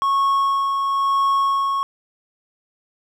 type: tone with tremolo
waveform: triangle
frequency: 1100 Hz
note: C#6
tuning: 14 cents flat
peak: -13 dBFS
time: 0.02-1.83 s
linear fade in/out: 0 ms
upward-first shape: sine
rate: 0.99 Hz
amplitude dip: 35%
effects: none